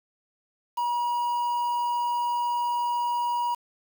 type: tone with quantisation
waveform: triangle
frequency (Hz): 959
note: A#5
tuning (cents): +49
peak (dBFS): -22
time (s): 0.77-3.55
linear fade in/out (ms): 10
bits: 7
effects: none